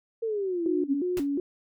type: exponential sweep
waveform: sine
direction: down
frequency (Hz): 463.3 to 260.8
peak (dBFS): -26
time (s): 0.22-0.95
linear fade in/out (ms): 10
type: tone with vibrato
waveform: sine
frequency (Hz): 319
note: D#4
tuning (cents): +43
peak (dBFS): -25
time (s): 0.66-1.4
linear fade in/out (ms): 2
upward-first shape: square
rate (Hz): 2.8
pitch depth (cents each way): 210
type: noise with exponential decay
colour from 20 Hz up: pink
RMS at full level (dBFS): -34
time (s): 1.17-1.29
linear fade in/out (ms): 1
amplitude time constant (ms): 24
effects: none